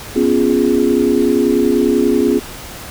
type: chord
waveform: sine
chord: C# dominant seventh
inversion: third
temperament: equal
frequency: 246.9 / 277.2 / 349.2 / 415.3 Hz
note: B3 / C#4 / E#4 / G#4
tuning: 0 / 0 / 0 / 0 cents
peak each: -16 dBFS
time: 0.15-2.4 s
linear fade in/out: 20 ms
effects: pink hiss -31 dBFS RMS until 2.9 s